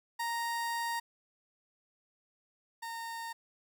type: tone pair in turn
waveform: 30% pulse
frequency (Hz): 932.3 / 918.9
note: A#5 / A#5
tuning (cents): 0 / -25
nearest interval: unison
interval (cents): 25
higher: first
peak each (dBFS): -30 / -36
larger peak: first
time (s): 0.19-1 / 2.82-3.33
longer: first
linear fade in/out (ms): 10
effects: 12-bit